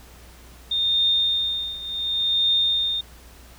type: tone with tremolo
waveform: sine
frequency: 3646 Hz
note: A#7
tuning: 39 cents flat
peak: -16 dBFS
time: 0.71-3.01 s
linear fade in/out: 5 ms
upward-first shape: triangle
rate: 0.69 Hz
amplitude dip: 85%
effects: added 60 Hz sine -46 dBFS peak until 3.58 s + pink hiss -49 dBFS RMS until 3.58 s